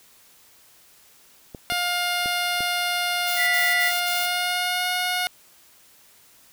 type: clicks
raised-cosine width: 2 ms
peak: -22 dBFS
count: 4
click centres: 1.548 / 1.722 / 2.259 / 2.606 s
type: tone with pitch glide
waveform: 10% pulse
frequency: 708 to 722.9 Hz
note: F5 to F#5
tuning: +23 to -40 cents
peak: -14 dBFS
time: 1.7-5.27 s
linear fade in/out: 0 ms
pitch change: +37 cents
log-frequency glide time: 4.09-4.89 s
type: noise bursts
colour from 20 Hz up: blue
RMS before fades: -31 dBFS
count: 4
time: 3.26-4.275 s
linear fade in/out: 20 ms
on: 220 ms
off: 45 ms
type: tone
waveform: sine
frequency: 1975.5 Hz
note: B6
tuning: in tune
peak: -20 dBFS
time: 3.36-3.92 s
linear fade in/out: 50 ms
effects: white hiss -54 dBFS RMS until 6.52 s